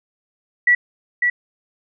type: tone with echo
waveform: sine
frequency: 1948 Hz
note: B6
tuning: 24 cents flat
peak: -10 dBFS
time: 0.67-0.75 s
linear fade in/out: 5 ms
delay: 550 ms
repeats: 1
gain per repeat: -4 dB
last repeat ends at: 1.3 s
effects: none